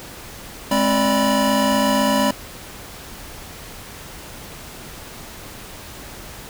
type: tone cluster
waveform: square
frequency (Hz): 210.1 / 265.9 / 582 / 985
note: G#3 / C4 / D5 / B5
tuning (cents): +20 / +28 / -16 / -5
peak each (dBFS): -22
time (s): 0.71-2.31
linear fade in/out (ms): 5
effects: pink hiss -37 dBFS RMS until 6.49 s